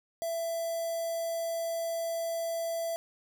square tone with notch filter, 666 Hz, E5, 18 cents sharp, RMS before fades -33 dBFS, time 0.22-2.96 s, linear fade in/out 0 ms, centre 2400 Hz, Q 0.63, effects none

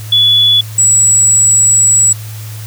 sine tone pair in turn, 3420 / 7825 Hz, A7 / B8, -50 / -17 cents, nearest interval octave + major second, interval 1433 cents, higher second, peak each -5 dBFS, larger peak neither, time 0.12-0.61 / 0.78-2.13 s, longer second, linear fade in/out 5 ms, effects added 108 Hz sine -23 dBFS peak until 2.66 s + white hiss -33 dBFS RMS until 2.66 s

